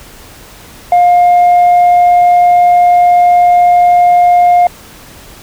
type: tone with tanh clipping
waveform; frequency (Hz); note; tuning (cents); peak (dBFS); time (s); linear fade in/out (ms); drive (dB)
sine; 708; F5; +23; -4; 0.92-4.67; 2; 1
effects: pink hiss -35 dBFS RMS until 5.42 s